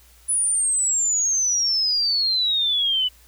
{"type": "exponential sweep", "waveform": "sine", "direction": "down", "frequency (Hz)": [10050, 2960], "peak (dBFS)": -18, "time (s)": [0.28, 3.09], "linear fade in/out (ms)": 20, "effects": ["added 60 Hz sine -52 dBFS peak until 3.27 s", "white hiss -54 dBFS RMS until 3.27 s"]}